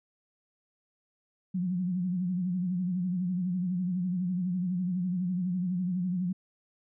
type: tone with vibrato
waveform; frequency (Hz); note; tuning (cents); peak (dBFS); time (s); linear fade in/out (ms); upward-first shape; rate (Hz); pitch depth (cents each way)
sine; 180.8; F#3; -40; -27; 1.54-6.33; 10; sine; 12; 75
effects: none